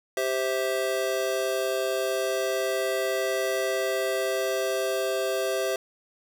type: chord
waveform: square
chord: C major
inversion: second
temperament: just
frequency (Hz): 392.4 / 523.3 / 654.1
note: G4 / C5 / E5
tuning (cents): +2 / 0 / -14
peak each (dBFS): -30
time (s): 0.17-5.76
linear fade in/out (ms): 2
effects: none